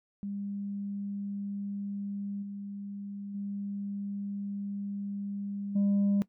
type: tone with level steps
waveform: sine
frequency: 200.8 Hz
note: G3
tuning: 42 cents sharp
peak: -33 / -37 / -33 / -21 dBFS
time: 0.23-6.22 s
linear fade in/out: 0 ms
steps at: 2.42 / 3.34 / 5.75 s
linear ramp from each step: 10 ms
effects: noise-tail reverb RT60 0.1 s tail -21 dB re dry + tanh soft clip ceiling -22 dBFS